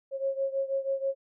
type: beating tone pair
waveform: sine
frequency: 541 / 547.2 Hz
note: C#5 / C#5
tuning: -42 / -23 cents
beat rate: 6.2 Hz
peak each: -29 / -32 dBFS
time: 0.11-1.15 s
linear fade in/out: 50 ms
effects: none